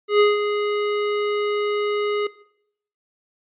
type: tone with ADSR envelope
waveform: square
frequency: 415.3 Hz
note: G#4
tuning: in tune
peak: -12 dBFS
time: 0.08-2.27 s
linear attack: 120 ms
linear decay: 170 ms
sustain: -9 dB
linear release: 5 ms
effects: noise-tail reverb RT60 0.7 s tail -19 dB re dry + resampled to 8000 Hz